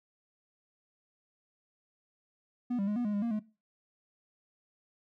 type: tone with pitch steps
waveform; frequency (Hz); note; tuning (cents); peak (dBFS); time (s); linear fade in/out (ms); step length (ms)
triangle; 245.2 / 198 / 208.5 / 243 / 208.4 / 203 / 233.7 / 212.9; B3 / G3 / G#3 / B3 / G#3 / G#3 / A#3 / G#3; -12 / +18 / +7 / -28 / +6 / -39 / +5 / +43; -27; 2.7-3.396; 10; 87
effects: noise-tail reverb RT60 0.3 s tail -19 dB re dry